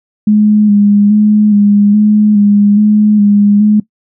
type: tone with vibrato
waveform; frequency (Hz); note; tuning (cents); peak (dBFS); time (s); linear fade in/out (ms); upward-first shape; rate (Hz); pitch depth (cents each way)
sine; 207.7; G#3; 0; -4; 0.27-3.8; 5; square; 1.2; 27
effects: noise-tail reverb RT60 0.1 s tail -19 dB re dry